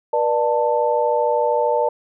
sine tone cluster, 482 / 595 / 886 Hz, B4 / D5 / A5, -42 / +22 / +12 cents, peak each -20 dBFS, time 0.13-1.89 s, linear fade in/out 5 ms, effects none

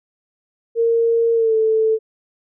sine tone with pitch glide, 461.2 to 440.9 Hz, A#4 to A4, -19 to +4 cents, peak -13 dBFS, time 0.75-1.99 s, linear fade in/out 50 ms, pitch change -77 cents, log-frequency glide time 1.34-1.55 s, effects none

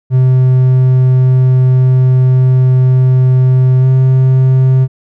triangle tone with pitch glide, 128.7 to 130.57 Hz, C3 to C3, -28 to -3 cents, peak -3 dBFS, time 0.1-4.88 s, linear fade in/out 50 ms, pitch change +25 cents, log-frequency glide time 3.79-3.86 s, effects none

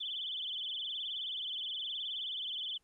sine tone with vibrato, 3261 Hz, G#7, 32 cents flat, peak -36 dBFS, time 0-2.78 s, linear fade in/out 10 ms, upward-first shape sine, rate 19 Hz, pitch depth 150 cents each way, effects pink hiss -75 dBFS RMS until 2.83 s + Opus 24 kbps

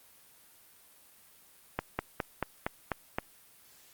slowing click train, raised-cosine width 0.5 ms, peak -14 dBFS, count 7, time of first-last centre 1.79-3.185 s, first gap 200 ms, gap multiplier 1.06, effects white hiss -59 dBFS RMS until 3.93 s + Opus 32 kbps

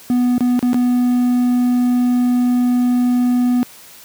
triangle tone with dropouts, 246.4 Hz, B3, 4 cents flat, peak -10 dBFS, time 0.1-3.63 s, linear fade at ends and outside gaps 0 ms, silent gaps 0.38-0.407 / 0.592-0.627 / 0.732-0.744 s, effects white hiss -41 dBFS RMS until 4.04 s + high-pass 80 Hz 12 dB/octave

